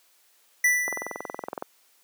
square tone with exponential decay, 1975.5 Hz, B6, in tune, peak -17 dBFS, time 0.64-1.47 s, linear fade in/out 5 ms, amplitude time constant 180 ms
click train, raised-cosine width 1 ms, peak -15 dBFS, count 17, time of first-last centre 0.88-1.624 s, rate 21.5 Hz
effects white hiss -62 dBFS RMS until 2.03 s + high-pass 400 Hz 12 dB/octave

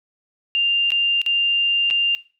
sine tone with dropouts, 2794 Hz, F7, in tune, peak -16 dBFS, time 0.55-2.15 s, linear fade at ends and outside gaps 0 ms, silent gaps 0.905-0.919 / 1.216-1.263 / 1.902-1.909 s, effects noise-tail reverb RT60 0.4 s tail -20 dB re dry

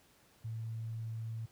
sine tone, 112.7 Hz, A2, 42 cents sharp, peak -37 dBFS, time 0.44-1.46 s, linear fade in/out 10 ms, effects pink hiss -66 dBFS RMS until 1.51 s + high-pass 60 Hz 12 dB/octave

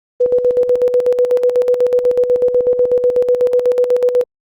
sine tone with tremolo, 493.9 Hz, B4, in tune, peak -8 dBFS, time 0.2-4.24 s, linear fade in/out 10 ms, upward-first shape square, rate 8.1 Hz, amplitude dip 60%, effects Opus 24 kbps

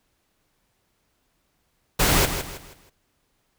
pink noise with echo, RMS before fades -19 dBFS, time 1.99-2.26 s, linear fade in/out 10 ms, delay 160 ms, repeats 4, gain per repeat -9 dB, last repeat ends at 2.9 s, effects pink hiss -70 dBFS RMS until 3.58 s

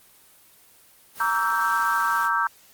white noise, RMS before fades -39 dBFS, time 1.14-2.3 s, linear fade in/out 50 ms
sine chord, E half-diminished seventh, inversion second, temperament equal with one note detuned, 932.3 / 1145.2 / 1318.5 / 1568 Hz, Bb5 / D6 / E6 / G6, 0 / -44 / 0 / 0 cents, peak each -26 / -26 / -25 / -25 dBFS, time 1.2-2.47 s, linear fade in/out 2 ms
effects white hiss -54 dBFS RMS until 2.73 s + Opus 24 kbps

